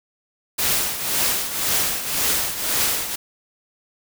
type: noise with tremolo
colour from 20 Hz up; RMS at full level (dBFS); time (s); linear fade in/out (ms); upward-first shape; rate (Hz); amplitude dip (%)
white; -19; 0.58-3.16; 10; triangle; 1.9; 70
effects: none